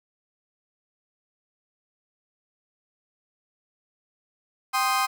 35% pulse chord, C minor, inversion second, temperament equal, 784 / 1046.5 / 1244.5 Hz, G5 / C6 / Eb6, 0 / 0 / 0 cents, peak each -25 / -24 / -24 dBFS, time 4.73-5.07 s, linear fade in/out 20 ms, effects none

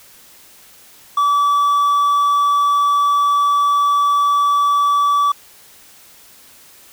triangle tone, 1151 Hz, D6, 35 cents flat, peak -10 dBFS, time 1.17-5.32 s, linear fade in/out 5 ms, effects white hiss -45 dBFS RMS until 6.92 s

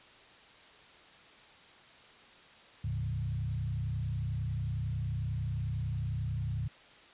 sine tone with frequency modulation, 110 Hz, A2, in tune, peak -31 dBFS, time 2.84-6.68 s, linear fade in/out 5 ms, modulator 31.1 Hz, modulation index 1.2, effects white hiss -56 dBFS RMS until 7.13 s + resampled to 8000 Hz

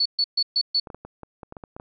sine tone bursts, 4435 Hz, C#8, in tune, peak -18 dBFS, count 5, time 0-0.8 s, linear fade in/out 5 ms, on 56 ms, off 130 ms
clicks, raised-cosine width 1 ms, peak -24 dBFS, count 11, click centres 0.872 / 0.902 / 0.946 / 1.05 / 1.233 / 1.432 / 1.524 / 1.568 / 1.638 / 1.765 / 1.799 s
effects none

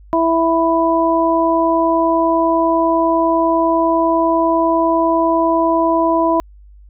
harmonic tone, 330 Hz, E4, 2 cents sharp, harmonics 1 / 2 / 3, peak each -16 / -16 / -16 dBFS, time 0.13-6.4 s, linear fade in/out 0 ms, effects added 50 Hz sine -39 dBFS peak until 6.89 s

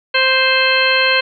harmonic tone, 523.3 Hz, C5, in tune, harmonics 1 / 2 / 3 / 4 / 5 / 6 / 8, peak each -19 / -21 / -17 / -20 / -17 / -20 / -20 dBFS, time 0.14-1.21 s, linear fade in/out 10 ms, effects none

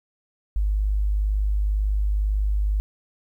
sine tone, 51 Hz, G#1, 31 cents flat, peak -19 dBFS, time 0.56-2.8 s, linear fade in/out 0 ms, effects 10-bit

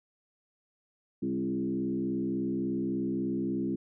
sine tone with frequency modulation, 268 Hz, C4, 42 cents sharp, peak -28 dBFS, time 1.22-3.76 s, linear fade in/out 10 ms, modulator 63.5 Hz, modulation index 1.4, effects none

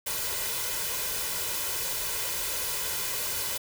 white noise with comb filter, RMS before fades -31 dBFS, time 0.06-3.58 s, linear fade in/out 10 ms, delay 2 ms, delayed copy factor +0.6, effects none

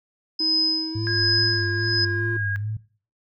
sine tone with tremolo, 5050 Hz, D#8, 25 cents sharp, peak -18 dBFS, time 0.39-2.05 s, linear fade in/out 5 ms, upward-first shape sine, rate 1.3 Hz, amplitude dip 85%
triangle tone with pitch glide, 319.1 to 346 Hz, D#4 to F4, +44 to -16 cents, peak -27 dBFS, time 0.4-2.37 s, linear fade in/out 5 ms, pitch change +140 cents, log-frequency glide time 0.91-1.1 s
sine tone with vibrato, 103.83 Hz, G#2, in tune, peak -25 dBFS, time 0.95-2.77 s, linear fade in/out 5 ms, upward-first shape sine, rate 2.4 Hz, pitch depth 77 cents each way
sine tone, 1633 Hz, G#6, 30 cents flat, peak -25 dBFS, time 1.07-2.56 s, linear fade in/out 0 ms
effects noise-tail reverb RT60 0.4 s tail -18 dB re dry

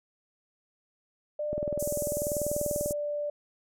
sine tone with pitch glide, 597 to 587.8 Hz, D5 to D5, +28 to +1 cents, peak -29 dBFS, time 1.39-3.3 s, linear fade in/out 5 ms, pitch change -27 cents, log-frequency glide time 1.54-1.66 s
click train, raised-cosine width 2 ms, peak -21 dBFS, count 29, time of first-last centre 1.53-2.909 s, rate 20.3 Hz
pink band-pass noise, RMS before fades -38 dBFS, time 1.79-2.93 s, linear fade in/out 10 ms, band 6300 to 14000 Hz, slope 48 dB/octave
effects none

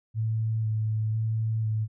sine tone with vibrato, 110 Hz, A2, in tune, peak -24 dBFS, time 0.14-1.88 s, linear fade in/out 50 ms, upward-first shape square, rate 1 Hz, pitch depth 15 cents each way, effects none

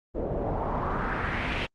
pink noise with low-pass filter sweep, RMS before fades -29 dBFS, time 0.14-1.67 s, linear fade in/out 20 ms, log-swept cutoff 470 to 2900 Hz, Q 2.7, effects Opus 32 kbps

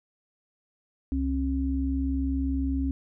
sine tone pair together, 67.5 / 270 Hz, C#2 / C#4, -45 / -45 cents, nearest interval 2 octaves, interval 2400 cents, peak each -27 dBFS, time 1.12-2.91 s, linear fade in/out 0 ms, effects none

